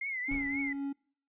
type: tone with vibrato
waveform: sine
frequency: 2096 Hz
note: C7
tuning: 2 cents sharp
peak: -33 dBFS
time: 0.01-0.73 s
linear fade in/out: 5 ms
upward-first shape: triangle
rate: 3.8 Hz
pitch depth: 120 cents each way
type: tone with tremolo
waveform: triangle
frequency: 278.3 Hz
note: C#4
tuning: 7 cents sharp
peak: -30 dBFS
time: 0.28-0.93 s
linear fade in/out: 10 ms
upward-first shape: sine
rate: 3.9 Hz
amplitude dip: 30%
type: noise with exponential decay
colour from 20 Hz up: brown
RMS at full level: -39 dBFS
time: 0.31-0.91 s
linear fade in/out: 2 ms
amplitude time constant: 130 ms
effects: noise-tail reverb RT60 0.5 s tail -25 dB re dry + resampled to 8000 Hz